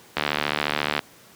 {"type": "click train", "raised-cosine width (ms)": 0.3, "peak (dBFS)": -5, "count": 62, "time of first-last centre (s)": [0.17, 0.992], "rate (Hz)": 74.2, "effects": ["pink hiss -50 dBFS RMS until 1.35 s", "high-pass 150 Hz 12 dB/octave"]}